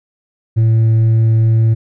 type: tone with hard clipping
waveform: triangle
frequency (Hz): 112.2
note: A2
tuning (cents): +34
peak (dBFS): -7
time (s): 0.56-1.75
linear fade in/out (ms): 20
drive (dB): 1
effects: none